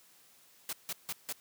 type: noise bursts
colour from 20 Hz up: white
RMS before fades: -37 dBFS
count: 4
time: 0.69-1.326 s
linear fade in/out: 2 ms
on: 39 ms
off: 160 ms
effects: white hiss -62 dBFS RMS until 1.4 s + high-pass 100 Hz 12 dB/octave